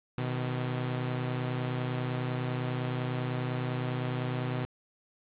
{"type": "tone pair together", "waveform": "sawtooth", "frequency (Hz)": [125.61, 155.56], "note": ["B2", "D#3"], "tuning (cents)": [30, 0], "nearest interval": "major third", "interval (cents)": 370, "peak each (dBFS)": [-27, -33], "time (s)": [0.18, 4.65], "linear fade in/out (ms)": 0, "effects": ["resampled to 8000 Hz", "9-bit"]}